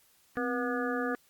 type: harmonic tone with a mistuned harmonic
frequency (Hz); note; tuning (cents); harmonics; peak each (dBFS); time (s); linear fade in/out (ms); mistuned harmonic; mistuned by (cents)
242.3; B3; -33; 1 / 2 / 3 / 5 / 6 / 7; -33 / -34 / -39 / -38 / -39 / -38; 0.37-1.15; 0; 1; +110
effects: white hiss -65 dBFS RMS until 1.29 s + Opus 48 kbps